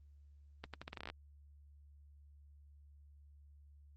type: accelerating click train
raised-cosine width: 0.3 ms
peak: -28 dBFS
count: 12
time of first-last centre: 0.64-1.1 s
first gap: 97 ms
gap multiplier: 0.81
effects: added 72 Hz sine -58 dBFS peak until 3.96 s + Opus 24 kbps